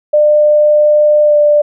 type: tone with pitch glide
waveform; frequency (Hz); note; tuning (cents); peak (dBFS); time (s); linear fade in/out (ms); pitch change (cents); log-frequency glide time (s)
sine; 599 to 592.1; D5 to D5; +34 to +14; -5; 0.13-1.62; 10; -20; 1.23-1.36
effects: none